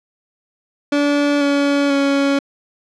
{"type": "tone with pitch steps", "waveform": "30% pulse", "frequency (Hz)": [288.6, 283.6, 278.8], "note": ["D4", "C#4", "C#4"], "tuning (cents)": [-30, 40, 10], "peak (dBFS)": -11, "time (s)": [0.92, 2.39], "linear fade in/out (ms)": 5, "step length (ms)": 490, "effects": ["low-pass 5000 Hz 12 dB/octave"]}